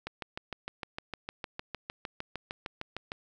click train, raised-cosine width 0.3 ms, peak -20 dBFS, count 21, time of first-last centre 0.07-3.119 s, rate 6.56 Hz, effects none

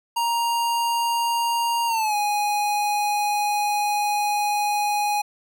square tone with pitch glide, 936 to 829.1 Hz, A#5 to G#5, +7 to -3 cents, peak -21 dBFS, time 0.16-5.22 s, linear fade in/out 10 ms, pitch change -210 cents, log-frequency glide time 1.87-2.15 s, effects none

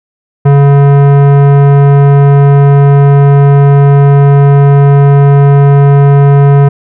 sine tone with tanh clipping, 141 Hz, C#3, 30 cents sharp, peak -3 dBFS, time 0.45-6.69 s, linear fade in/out 10 ms, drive 17 dB, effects none

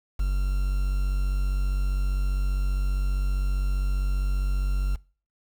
triangle tone with quantisation, 47.58 Hz, F#1, 49 cents sharp, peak -19 dBFS, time 0.19-4.96 s, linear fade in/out 10 ms, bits 7, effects noise-tail reverb RT60 0.4 s tail -23 dB re dry

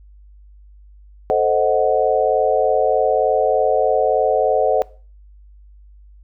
sine chord, A diminished seventh, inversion none, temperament equal, 440 / 523.3 / 622.3 / 740 Hz, A4 / C5 / Eb5 / Gb5, 0 / 0 / 0 / 0 cents, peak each -19 dBFS, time 1.3-4.82 s, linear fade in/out 0 ms, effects noise-tail reverb RT60 0.4 s tail -21 dB re dry + added 50 Hz sine -42 dBFS peak until 6.23 s

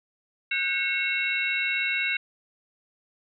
sine tone cluster, 1478 / 1594 / 2191 / 2717 / 3824 Hz, F#6 / G6 / C#7 / F7 / A#7, -2 / +28 / -21 / -48 / +43 cents, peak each -35 / -34 / -27 / -28 / -35 dBFS, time 0.51-2.17 s, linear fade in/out 5 ms, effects none

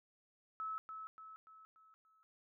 sine tone with echo, 1299 Hz, E6, 26 cents flat, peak -39 dBFS, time 0.6-0.78 s, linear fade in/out 0 ms, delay 290 ms, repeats 5, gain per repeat -6 dB, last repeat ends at 2.23 s, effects none

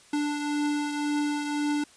square beating tone pair, 293.7 / 295.6 Hz, D4 / D4, 0 / +11 cents, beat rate 1.9 Hz, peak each -27 / -36 dBFS, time 0.13-1.84 s, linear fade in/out 5 ms, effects white hiss -55 dBFS RMS until 1.96 s + resampled to 22050 Hz

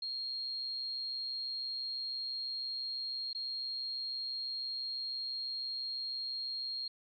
sine tone with dropouts, 4242 Hz, C8, 23 cents sharp, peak -36 dBFS, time 0.02-6.88 s, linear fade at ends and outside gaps 5 ms, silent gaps 3.331-3.348 s, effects none

